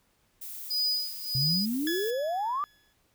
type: noise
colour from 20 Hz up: violet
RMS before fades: -40 dBFS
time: 0.41-2.11 s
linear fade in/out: 10 ms
type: tone with tremolo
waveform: sine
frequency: 4954 Hz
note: D#8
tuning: 8 cents flat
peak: -24 dBFS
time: 0.7-1.66 s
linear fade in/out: 10 ms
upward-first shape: sine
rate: 1.6 Hz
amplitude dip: 90%
type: exponential sweep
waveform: sine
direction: up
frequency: 125.1 to 1215 Hz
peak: -27 dBFS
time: 1.35-2.64 s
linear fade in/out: 0 ms
type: tone with exponential decay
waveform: 20% pulse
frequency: 1697 Hz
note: G#6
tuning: 37 cents sharp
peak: -24 dBFS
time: 1.87-2.93 s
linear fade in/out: 1 ms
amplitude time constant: 230 ms
effects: pink hiss -69 dBFS RMS until 3.14 s